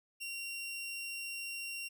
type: tone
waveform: sawtooth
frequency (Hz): 2754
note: F7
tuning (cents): -25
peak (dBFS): -36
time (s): 0.2-1.89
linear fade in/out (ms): 20
effects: none